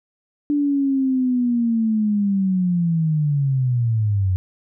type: linear sweep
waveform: sine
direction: down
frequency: 293.7 to 90.4 Hz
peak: -16 dBFS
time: 0.5-4.36 s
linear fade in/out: 0 ms
effects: none